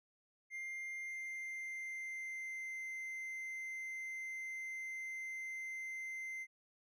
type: tone with pitch glide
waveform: triangle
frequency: 2100 to 2078 Hz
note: C7 to C7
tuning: +6 to -12 cents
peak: -40 dBFS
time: 0.5-6.47 s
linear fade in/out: 50 ms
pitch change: -18 cents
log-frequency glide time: 1.02-2.82 s
effects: none